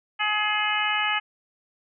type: harmonic tone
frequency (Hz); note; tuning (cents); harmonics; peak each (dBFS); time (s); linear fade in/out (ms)
422.3; G#4; +29; 2 / 3 / 4 / 5 / 6 / 7; -29 / -29 / -29 / -29 / -29 / -29; 0.19-1.2; 20
effects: none

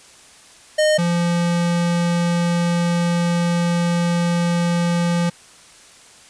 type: tone pair in turn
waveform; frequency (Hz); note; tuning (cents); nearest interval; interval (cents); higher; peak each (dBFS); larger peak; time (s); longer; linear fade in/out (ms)
square; 614 / 172.4; D#5 / F3; -23 / -22; octave + minor seventh; 2199; first; -14 / -17; first; 0.78-0.98 / 0.98-5.3; second; 10
effects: white hiss -46 dBFS RMS until 6.29 s + resampled to 22050 Hz

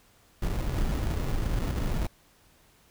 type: noise with sample-and-hold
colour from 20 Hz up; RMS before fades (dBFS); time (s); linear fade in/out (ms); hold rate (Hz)
brown; -28; 0.42-2.07; 5; 1575
effects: pink hiss -61 dBFS RMS until 2.9 s

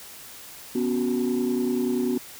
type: chord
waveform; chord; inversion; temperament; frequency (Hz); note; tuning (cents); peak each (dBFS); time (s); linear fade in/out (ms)
sine; B suspended second; none; equal; 246.9 / 277.2 / 370; B3 / C#4 / F#4; 0 / 0 / 0; -23 / -28 / -25; 0.75-2.18; 5
effects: tanh soft clip ceiling -17 dBFS + white hiss -43 dBFS RMS until 2.39 s

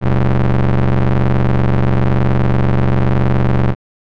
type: ring-modulated tone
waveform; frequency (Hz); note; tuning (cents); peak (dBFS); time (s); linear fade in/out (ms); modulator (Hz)
35% pulse; 68.5; C#2; -20; -5; 0.01-3.75; 50; 58
effects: low-pass 2000 Hz 12 dB/octave

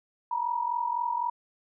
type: tone pair together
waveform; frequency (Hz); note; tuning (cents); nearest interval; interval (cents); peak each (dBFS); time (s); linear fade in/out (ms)
sine; 925.1 / 969; A#5 / B5; -13 / -33; minor second; 80; -31 / -28; 0.31-1.3; 5
effects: none

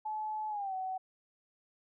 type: tone with pitch glide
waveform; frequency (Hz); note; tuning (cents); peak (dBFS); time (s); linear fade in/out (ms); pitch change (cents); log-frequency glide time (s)
sine; 860 to 753; A5 to F#5; -40 to +30; -34; 0.05-0.98; 10; -230; 0.49-0.74
effects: none

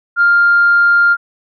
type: tone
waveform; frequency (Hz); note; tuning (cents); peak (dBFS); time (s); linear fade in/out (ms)
sine; 1400; F6; +4; -6; 0.16-1.17; 50
effects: tanh soft clip ceiling -2 dBFS

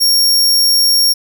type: tone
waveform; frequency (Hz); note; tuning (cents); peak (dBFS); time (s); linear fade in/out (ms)
sawtooth; 5540; F8; -15; -6; 0-1.14; 20
effects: none

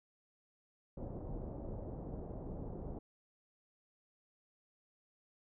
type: low-pass noise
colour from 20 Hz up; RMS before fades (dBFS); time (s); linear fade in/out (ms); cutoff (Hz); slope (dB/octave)
pink; -44; 0.97-2.99; 5; 680; 24
effects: none

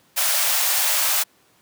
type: high-pass noise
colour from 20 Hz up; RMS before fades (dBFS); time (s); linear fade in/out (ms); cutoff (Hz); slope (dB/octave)
white; -20; 0.16-1.24; 20; 540; 96
effects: pink hiss -58 dBFS RMS until 1.61 s + high-pass 150 Hz 12 dB/octave

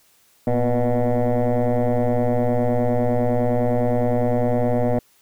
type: tone with frequency modulation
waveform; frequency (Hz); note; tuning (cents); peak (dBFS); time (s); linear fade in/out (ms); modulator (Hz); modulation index
sine; 246.9; B3; 0; -14; 0.47-4.99; 2; 121; 3.7
effects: tanh soft clip ceiling -15 dBFS + white hiss -58 dBFS RMS until 5.21 s

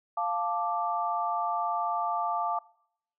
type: chord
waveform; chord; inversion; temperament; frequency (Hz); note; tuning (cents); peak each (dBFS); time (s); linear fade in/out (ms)
sine; D minor; first; equal; 698.5 / 880 / 1174.7; F5 / A5 / D6; 0 / 0 / 0; -31 / -31 / -31; 0.17-2.59; 5
effects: noise-tail reverb RT60 0.7 s tail -23 dB re dry

